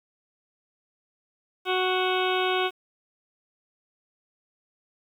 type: harmonic tone with a mistuned harmonic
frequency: 370 Hz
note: F#4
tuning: in tune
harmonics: 1 / 2 / 3 / 4 / 6 / 7 / 8 / 9 / 10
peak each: -26 / -29 / -31 / -32 / -34 / -34 / -35 / -36 / -36 dBFS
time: 1.65-2.71 s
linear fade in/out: 50 ms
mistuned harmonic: 9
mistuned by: -31 cents
effects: 9-bit